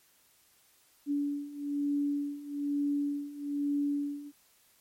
sine beating tone pair, 286.3 / 287.4 Hz, D4 / D4, -44 / -37 cents, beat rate 1.1 Hz, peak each -34 / -31 dBFS, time 1.06-4.32 s, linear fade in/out 50 ms, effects white hiss -65 dBFS RMS until 4.8 s + MP3 64 kbps

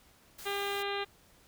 white noise, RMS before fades -47 dBFS, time 0.38-0.83 s, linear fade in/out 10 ms
harmonic tone, 401 Hz, G4, 39 cents sharp, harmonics 1 / 2 / 3 / 4 / 5 / 6 / 7 / 8 / 9 / 10, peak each -36 / -39 / -41 / -42 / -43 / -44 / -44 / -45 / -46 / -46 dBFS, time 0.45-1.05 s, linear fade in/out 20 ms
effects pink hiss -62 dBFS RMS until 1.47 s

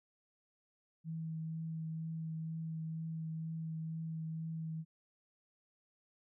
sine tone with vibrato, 161 Hz, E3, 41 cents flat, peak -38 dBFS, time 1.04-4.85 s, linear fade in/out 50 ms, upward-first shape triangle, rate 2.1 Hz, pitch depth 14 cents each way, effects none

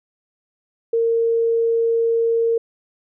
sine tone, 459.6 Hz, A#4, 25 cents flat, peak -15 dBFS, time 0.93-2.58 s, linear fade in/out 5 ms, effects none

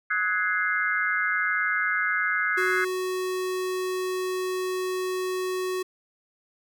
sine chord, Ab dominant seventh, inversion second, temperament equal with one note detuned, 1272.1 / 1480 / 1661.2 / 2093 Hz, Eb6 / Gb6 / Ab6 / C7, +38 / 0 / 0 / 0 cents, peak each -30 / -27 / -27 / -29 dBFS, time 0.1-2.85 s, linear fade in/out 10 ms
square tone, 370 Hz, F#4, in tune, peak -27 dBFS, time 2.57-5.83 s, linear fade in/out 10 ms
effects none

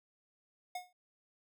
square tone with exponential decay, 724 Hz, F#5, 38 cents flat, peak -36 dBFS, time 0.75-0.93 s, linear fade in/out 5 ms, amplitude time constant 37 ms, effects none

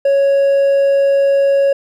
triangle tone with hard clipping, 554.4 Hz, C#5, in tune, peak -10 dBFS, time 0.05-1.73 s, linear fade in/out 5 ms, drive 5 dB, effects none

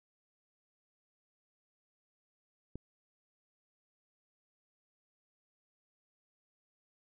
click, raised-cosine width 3 ms, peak -29 dBFS, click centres 2.756 s, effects none

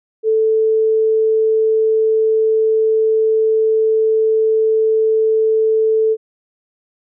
sine tone, 440 Hz, A4, in tune, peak -11 dBFS, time 0.23-6.17 s, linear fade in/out 50 ms, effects none

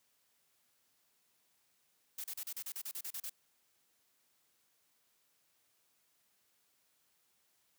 blue noise bursts, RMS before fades -42 dBFS, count 12, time 2.18-3.297 s, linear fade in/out 5 ms, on 61 ms, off 35 ms, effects white hiss -75 dBFS RMS until 7.78 s + high-pass 80 Hz 12 dB/octave

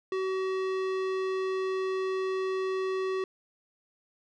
sine tone with tanh clipping, 378.5 Hz, F#4, 39 cents sharp, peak -30 dBFS, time 0.12-3.24 s, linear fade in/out 2 ms, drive 18 dB, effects none

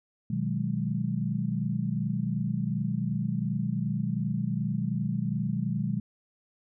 sine chord, G# minor seventh, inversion first, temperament equal, 123.47 / 155.56 / 185 / 207.7 Hz, B2 / D#3 / F#3 / G#3, 0 / 0 / 0 / 0 cents, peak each -32 dBFS, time 0.3-6 s, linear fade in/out 5 ms, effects none

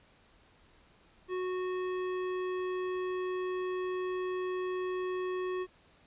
sine tone with hard clipping, 367.6 Hz, F#4, 11 cents flat, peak -34 dBFS, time 1.28-5.67 s, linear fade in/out 50 ms, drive 15 dB, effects pink hiss -63 dBFS RMS until 6.06 s + resampled to 8000 Hz

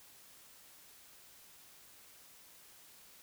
silence, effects white hiss -59 dBFS RMS until 3.22 s

